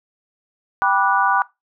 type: chord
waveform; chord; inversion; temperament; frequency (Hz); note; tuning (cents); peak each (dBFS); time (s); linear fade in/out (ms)
sine; G major seventh; none; just; 784 / 980 / 1176 / 1470; G5 / B5 / D6 / F#6; 0 / -14 / +2 / -12; -20; 0.82-1.42; 0
effects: noise-tail reverb RT60 0.2 s tail -19 dB re dry